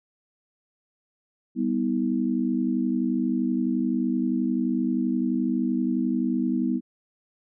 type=chord; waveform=sine; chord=G augmented; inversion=none; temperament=equal with one note detuned; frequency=196 / 246.9 / 319.1 Hz; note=G3 / B3 / D#4; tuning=0 / 0 / +44 cents; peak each=-28 / -24 / -28 dBFS; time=1.55-6.81 s; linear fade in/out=50 ms; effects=none